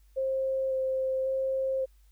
sine tone with vibrato, 528 Hz, C5, 16 cents sharp, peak -26 dBFS, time 0.16-1.86 s, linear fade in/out 20 ms, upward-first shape square, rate 0.91 Hz, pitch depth 9 cents each way, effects added 50 Hz sine -56 dBFS peak until 2.11 s + white hiss -71 dBFS RMS until 2.11 s

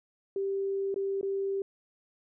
sine tone with dropouts, 392 Hz, G4, in tune, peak -28 dBFS, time 0.36-1.62 s, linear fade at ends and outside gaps 2 ms, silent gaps 0.943-0.96 / 1.212-1.229 s, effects none

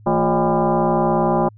sine tone with frequency modulation, 225.5 Hz, A3, 43 cents sharp, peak -14 dBFS, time 0.06-1.49 s, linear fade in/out 10 ms, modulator 194 Hz, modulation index 4.1, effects added 106 Hz sine -42 dBFS peak until 1.57 s

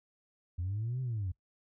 sine linear two-way sweep, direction up then down, 83.7 to 131.8 to 85.9 Hz, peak -31 dBFS, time 0.58-1.32 s, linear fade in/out 10 ms, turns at 1.01 s, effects noise-tail reverb RT60 0.1 s tail -21 dB re dry + tanh soft clip ceiling -29 dBFS

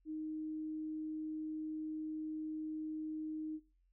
sine tone, 311.1 Hz, D#4, in tune, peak -39 dBFS, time 0.05-3.6 s, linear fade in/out 50 ms, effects noise-tail reverb RT60 0.3 s tail -19 dB re dry + added 44 Hz sine -70 dBFS peak until 3.92 s

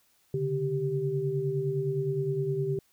sine tone cluster, 135.8 / 145.5 / 390.4 Hz, C#3 / D3 / G4, -35 / -16 / -7 cents, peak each -34 / -31 / -29 dBFS, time 0.34-2.79 s, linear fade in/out 2 ms, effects white hiss -67 dBFS RMS until 2.92 s

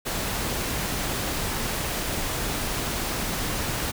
pink noise, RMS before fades -28 dBFS, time 0.05-3.92 s, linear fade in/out 20 ms, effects none

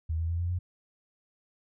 sine tone with pitch steps, 80.2 / 82.36 / 84.58 / 86.85 / 89.19 Hz, E2 / E2 / E2 / F2 / F2, -47 / -1 / +45 / -9 / +37 cents, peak -27 dBFS, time 0.09-0.59 s, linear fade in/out 10 ms, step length 100 ms, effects none

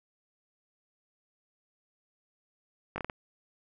slowing click train, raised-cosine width 0.5 ms, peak -19 dBFS, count 5, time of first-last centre 2.96-3.098 s, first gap 20 ms, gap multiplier 1.38, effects none

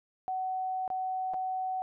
sine tone with dropouts, 750 Hz, F#5, 23 cents sharp, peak -30 dBFS, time 0.28-1.82 s, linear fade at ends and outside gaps 0 ms, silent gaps 0.878-0.902 / 1.336-1.342 s, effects none

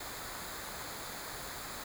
pink noise with comb filter, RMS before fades -43 dBFS, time 0-1.84 s, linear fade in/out 5 ms, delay 0.35 ms, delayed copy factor -0.6, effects none

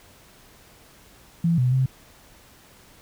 sine tone with pitch steps, 168.2 / 125.8 / 131 Hz, E3 / B2 / C3, +35 / +32 / +2 cents, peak -17 dBFS, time 1.44-1.86 s, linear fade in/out 5 ms, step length 140 ms, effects pink hiss -52 dBFS RMS until 3.01 s

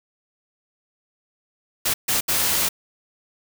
white noise bursts at uneven times, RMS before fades -21 dBFS, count 3, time 1.85-1.94 / 2.08-2.21 / 2.28-2.69 s, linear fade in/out 10 ms, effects none

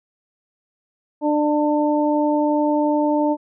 harmonic tone, 298.1 Hz, D4, 26 cents sharp, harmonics 1 / 2 / 3, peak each -18 / -21 / -23 dBFS, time 1.21-3.37 s, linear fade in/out 50 ms, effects none

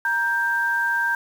sine tone pair together, 938 / 1577.5 Hz, A#5 / G6, +11 / +10 cents, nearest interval major sixth, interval 899 cents, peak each -26 / -20 dBFS, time 0.05-1.15 s, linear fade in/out 2 ms, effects 7-bit

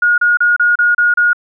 sine tone bursts, 1438 Hz, F#6, 50 cents flat, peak -8 dBFS, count 7, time 0.02-1.332 s, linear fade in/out 5 ms, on 160 ms, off 32 ms, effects none

